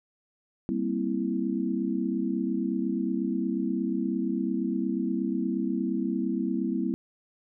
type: chord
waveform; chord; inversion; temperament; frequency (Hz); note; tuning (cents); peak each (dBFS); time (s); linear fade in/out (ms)
sine; C dominant seventh; second; equal; 196 / 233.1 / 261.6 / 329.6; G3 / Bb3 / C4 / E4; 0 / 0 / 0 / 0; -31; 0.69-6.94; 0
effects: none

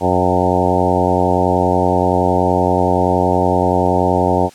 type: harmonic tone with a mistuned harmonic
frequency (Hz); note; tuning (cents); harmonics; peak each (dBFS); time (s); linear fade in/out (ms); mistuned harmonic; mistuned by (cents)
90.6; F#2; -36; 1 / 2 / 3 / 4 / 5 / 6 / 7 / 8 / 9 / 10; -21 / -21 / -21 / -21 / -21 / -21 / -21 / -21 / -21 / -21; 0-4.5; 50; 9; -16
effects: white hiss -44 dBFS RMS until 4.54 s + low-pass 9000 Hz 12 dB/octave

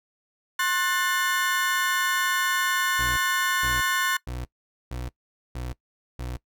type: chord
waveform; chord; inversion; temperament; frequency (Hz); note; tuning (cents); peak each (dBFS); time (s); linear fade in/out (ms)
35% pulse; F# diminished; second; just; 1065.6 / 1480 / 1776; C6 / F#6 / A6; +31 / 0 / +16; -25; 0.59-4.17; 5
type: tone bursts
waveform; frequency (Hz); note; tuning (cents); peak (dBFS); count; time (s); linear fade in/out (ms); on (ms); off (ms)
30% pulse; 61.74; B1; 0; -28; 6; 2.99-6.37; 5; 180; 460
effects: noise-tail reverb RT60 0.1 s tail -21 dB re dry

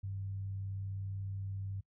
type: tone with frequency modulation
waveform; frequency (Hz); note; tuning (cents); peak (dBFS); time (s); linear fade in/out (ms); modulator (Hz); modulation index
sine; 98; G2; 0; -37; 0.03-1.81; 10; 60.8; 0.22
effects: noise-tail reverb RT60 0.1 s tail -22 dB re dry

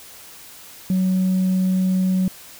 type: tone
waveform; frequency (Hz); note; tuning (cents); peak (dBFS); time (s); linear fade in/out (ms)
sine; 186.4; F#3; +13; -14; 0.9-2.28; 2
effects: tanh soft clip ceiling -14 dBFS + white hiss -42 dBFS RMS until 2.59 s

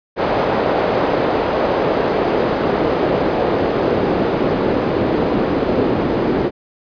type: noise with band-pass filter sweep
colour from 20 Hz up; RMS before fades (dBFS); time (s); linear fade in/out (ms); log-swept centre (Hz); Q
pink; -17; 0.16-6.51; 50; 570 to 340; 1.3
effects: resampled to 11025 Hz

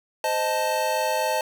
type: chord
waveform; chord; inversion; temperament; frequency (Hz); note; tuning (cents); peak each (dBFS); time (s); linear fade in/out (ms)
square; A diminished; first; equal with one note detuned; 518.4 / 622.3 / 880; C5 / Eb5 / A5; -16 / 0 / 0; -29 / -27 / -26; 0.24-1.41; 2
effects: none

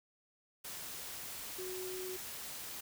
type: tone in noise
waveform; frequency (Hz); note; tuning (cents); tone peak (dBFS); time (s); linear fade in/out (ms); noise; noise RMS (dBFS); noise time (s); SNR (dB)
sine; 370; F#4; 0; -41; 1.58-2.17; 10; white; -45; 0.64-2.81; +1
effects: none

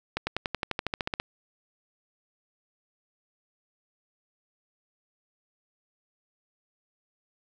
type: accelerating click train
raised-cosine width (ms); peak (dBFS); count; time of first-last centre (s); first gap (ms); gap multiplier
0.3; -12; 14; 0.17-1.199; 100; 0.96
effects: none

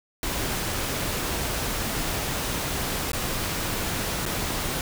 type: noise with dropouts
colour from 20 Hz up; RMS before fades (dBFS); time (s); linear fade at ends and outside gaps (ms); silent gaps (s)
pink; -28; 0.23-4.81; 1; 3.118-3.132 / 4.255-4.262
effects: none

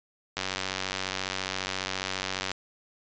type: click train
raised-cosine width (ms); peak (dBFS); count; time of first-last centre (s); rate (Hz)
0.2; -12; 204; 0.37-2.516; 94.6
effects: resampled to 16000 Hz

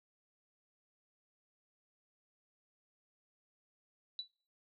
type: tone with exponential decay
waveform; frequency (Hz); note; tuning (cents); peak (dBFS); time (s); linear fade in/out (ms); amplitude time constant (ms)
sine; 3951; B7; 0; -34; 4.19-4.29; 1; 21
effects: noise-tail reverb RT60 0.4 s tail -22 dB re dry

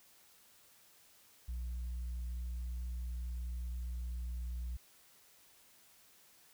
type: tone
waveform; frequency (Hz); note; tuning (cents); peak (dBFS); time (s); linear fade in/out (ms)
sine; 60.4; B1; -38; -35; 1.48-4.77; 10
effects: tanh soft clip ceiling -36 dBFS + white hiss -64 dBFS RMS until 6.53 s

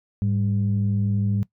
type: tone pair together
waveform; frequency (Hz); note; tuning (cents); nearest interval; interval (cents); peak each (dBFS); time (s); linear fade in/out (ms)
sine; 105.18 / 198.2; G#2 / G3; +22 / +19; major seventh; 1097; -20 / -24; 0.22-1.43; 0
effects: noise-tail reverb RT60 0.1 s tail -20 dB re dry + tanh soft clip ceiling -13 dBFS

